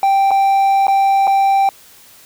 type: tone with dropouts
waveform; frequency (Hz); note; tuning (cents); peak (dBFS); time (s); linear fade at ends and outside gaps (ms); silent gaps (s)
triangle; 784; G5; 0; -8; 0.03-1.69; 1; 0.308-0.314 / 0.869-0.881 / 1.271-1.276
effects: white hiss -44 dBFS RMS until 2.25 s